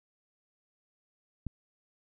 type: click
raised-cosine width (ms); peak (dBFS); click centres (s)
5; -23; 1.467
effects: none